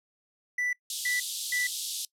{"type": "tone bursts", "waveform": "triangle", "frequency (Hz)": 1975.5, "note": "B6", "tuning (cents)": 0, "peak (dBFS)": -25, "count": 3, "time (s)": [0.58, 1.67], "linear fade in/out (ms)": 5, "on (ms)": 150, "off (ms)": 320}
{"type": "band-pass noise", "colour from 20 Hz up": "pink", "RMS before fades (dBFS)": -35, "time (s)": [0.9, 2.05], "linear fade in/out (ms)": 2, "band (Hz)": [3300, 13000], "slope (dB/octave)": 48}
{"effects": ["noise-tail reverb RT60 0.1 s tail -22 dB re dry"]}